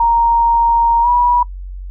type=tone with pitch glide; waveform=sine; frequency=932.3 to 970.2 Hz; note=A#5 to B5; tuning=0 to -31 cents; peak=-9 dBFS; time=0-1.43 s; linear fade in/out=5 ms; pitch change=+69 cents; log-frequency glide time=1.02-1.08 s; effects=noise-tail reverb RT60 0.1 s tail -25 dB re dry + added 46 Hz sine -25 dBFS peak until 1.9 s